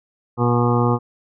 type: harmonic tone with a mistuned harmonic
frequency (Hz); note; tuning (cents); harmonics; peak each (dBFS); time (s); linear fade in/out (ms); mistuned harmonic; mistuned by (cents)
120.3; B2; -45; 1 / 2 / 3 / 4 / 6 / 7 / 8 / 9 / 10; -18 / -21 / -24 / -23 / -29 / -26 / -31 / -26 / -27; 0.37-0.99; 50; 10; +23
effects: none